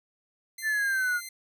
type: tone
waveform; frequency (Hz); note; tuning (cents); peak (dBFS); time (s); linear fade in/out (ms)
10% pulse; 2074; C7; -16; -29; 0.58-1.29; 5
type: exponential sweep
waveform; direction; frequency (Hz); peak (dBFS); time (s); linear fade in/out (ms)
sine; down; 1784 to 1415; -24; 0.62-1.21; 50
effects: none